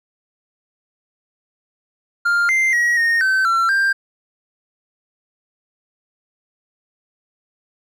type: tone with pitch steps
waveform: triangle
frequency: 1400 / 2087 / 1906 / 1849 / 1538 / 1353 / 1585 Hz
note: F6 / C7 / A#6 / A#6 / G6 / E6 / G6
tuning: +4 / -5 / +38 / -15 / -33 / +45 / +19 cents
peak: -12 dBFS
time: 2.25-3.93 s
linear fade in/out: 10 ms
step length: 240 ms
effects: none